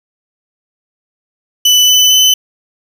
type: tone with pitch steps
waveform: 30% pulse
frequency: 2987 / 3006 / 3025 Hz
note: F#7 / F#7 / F#7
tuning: +16 / +27 / +38 cents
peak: -3 dBFS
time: 1.65-2.34 s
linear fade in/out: 5 ms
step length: 230 ms
effects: none